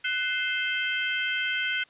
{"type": "harmonic tone with a mistuned harmonic", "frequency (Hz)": 523.3, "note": "C5", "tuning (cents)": 0, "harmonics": [3, 4, 5, 6], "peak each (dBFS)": [-29, -31, -33, -32], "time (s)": [0.04, 1.84], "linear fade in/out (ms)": 10, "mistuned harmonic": 3, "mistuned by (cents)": -84, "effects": ["white hiss -58 dBFS RMS until 1.89 s", "resampled to 8000 Hz"]}